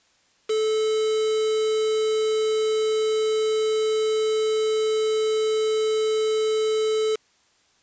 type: tone with quantisation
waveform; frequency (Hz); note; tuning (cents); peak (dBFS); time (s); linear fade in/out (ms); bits
triangle; 435.1; A4; -19; -18; 0.49-7.16; 10; 5
effects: white hiss -62 dBFS RMS until 7.82 s + resampled to 16000 Hz